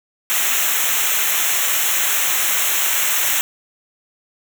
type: noise with comb filter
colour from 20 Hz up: white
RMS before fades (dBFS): -18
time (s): 0.3-3.41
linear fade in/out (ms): 0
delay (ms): 0.21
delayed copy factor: -0.9
effects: none